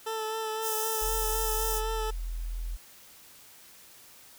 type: tone with vibrato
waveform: 20% pulse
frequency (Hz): 440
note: A4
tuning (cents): 0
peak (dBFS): -26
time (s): 0.06-2.11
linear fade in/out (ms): 10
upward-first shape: sine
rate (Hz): 3.9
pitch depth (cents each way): 20
type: high-pass noise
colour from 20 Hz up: white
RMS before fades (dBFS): -33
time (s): 0.61-1.82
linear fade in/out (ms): 50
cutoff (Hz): 5000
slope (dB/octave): 96
type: tone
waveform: sine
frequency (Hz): 41.85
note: E1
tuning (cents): +27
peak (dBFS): -31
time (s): 1.01-2.77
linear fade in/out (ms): 20
effects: white hiss -53 dBFS RMS until 4.38 s